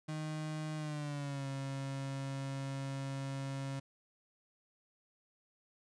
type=tone with pitch glide; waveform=35% pulse; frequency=154.8 to 136.33 Hz; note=D#3 to C#3; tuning=-9 to -28 cents; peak=-36 dBFS; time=0.08-3.8 s; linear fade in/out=10 ms; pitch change=-219 cents; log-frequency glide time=0.76-1.47 s; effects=resampled to 22050 Hz